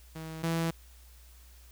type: tone pair in turn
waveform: sawtooth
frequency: 160 / 165.16 Hz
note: D#3 / E3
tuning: +49 / +4 cents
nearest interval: minor second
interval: 55 cents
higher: second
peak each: -35 / -24 dBFS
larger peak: second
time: 0.15-0.43 / 0.43-0.71 s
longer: neither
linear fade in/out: 10 ms
effects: added 60 Hz sine -52 dBFS peak until 1.71 s + white hiss -60 dBFS RMS until 1.71 s